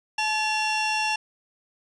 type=tone pair together; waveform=35% pulse; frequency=862 / 2737 Hz; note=A5 / F7; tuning=-36 / -36 cents; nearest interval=octave + minor sixth; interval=2000 cents; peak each=-24 dBFS; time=0.18-1.16 s; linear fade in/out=5 ms; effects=resampled to 22050 Hz + 9-bit